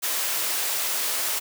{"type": "high-pass noise", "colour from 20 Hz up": "white", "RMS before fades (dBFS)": -26, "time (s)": [0.02, 1.4], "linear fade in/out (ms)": 20, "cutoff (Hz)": 420, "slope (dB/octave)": 12, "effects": []}